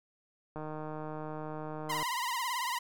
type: click train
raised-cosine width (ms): 1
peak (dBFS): -27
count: 227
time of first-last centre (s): 0.56-2.028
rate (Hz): 154
type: tone with vibrato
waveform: sawtooth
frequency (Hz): 987.8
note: B5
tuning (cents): 0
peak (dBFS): -28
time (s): 1.89-2.79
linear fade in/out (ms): 10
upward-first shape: triangle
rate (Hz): 18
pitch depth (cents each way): 130
effects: none